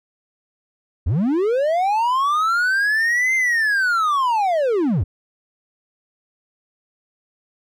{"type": "linear two-way sweep", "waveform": "triangle", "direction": "up then down", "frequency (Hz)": [65.8, 2100, 65.8], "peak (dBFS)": -14, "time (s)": [1.06, 5.04], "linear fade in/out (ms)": 10, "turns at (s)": 3.35, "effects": []}